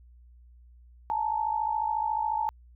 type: tone pair together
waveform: sine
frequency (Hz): 857 / 911.1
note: A5 / A#5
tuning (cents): -46 / -40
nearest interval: minor second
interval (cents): 106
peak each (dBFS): -28 / -29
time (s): 1.1-2.49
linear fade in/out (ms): 0
effects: added 60 Hz sine -51 dBFS peak until 2.75 s